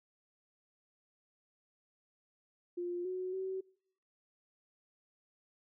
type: tone with pitch steps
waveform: sine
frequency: 351.7 / 369.1 / 379 Hz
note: F4 / F#4 / F#4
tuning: +12 / -4 / +42 cents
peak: -35 dBFS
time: 2.77-3.61 s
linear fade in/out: 10 ms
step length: 280 ms
effects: noise-tail reverb RT60 0.7 s tail -26 dB re dry